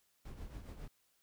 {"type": "noise with tremolo", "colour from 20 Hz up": "brown", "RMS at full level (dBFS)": -45, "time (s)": [0.25, 0.88], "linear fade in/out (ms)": 5, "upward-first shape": "triangle", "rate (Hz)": 7.3, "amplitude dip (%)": 65, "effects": ["white hiss -75 dBFS RMS until 1.22 s"]}